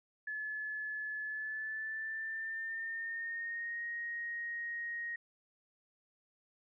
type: tone with pitch glide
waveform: sine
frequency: 1719 to 1874.6 Hz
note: A6 to A#6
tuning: -41 to +9 cents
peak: -37 dBFS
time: 0.27-5.16 s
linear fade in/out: 5 ms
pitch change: +150 cents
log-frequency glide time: 1.23-3.85 s
effects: none